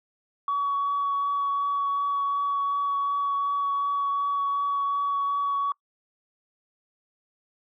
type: tone with vibrato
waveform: sine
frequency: 1128 Hz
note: C#6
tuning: 30 cents sharp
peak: -22 dBFS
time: 0.48-5.72 s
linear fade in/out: 2 ms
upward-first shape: triangle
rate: 2.7 Hz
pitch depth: 11 cents each way
effects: noise-tail reverb RT60 0.1 s tail -25 dB re dry + tanh soft clip ceiling -19 dBFS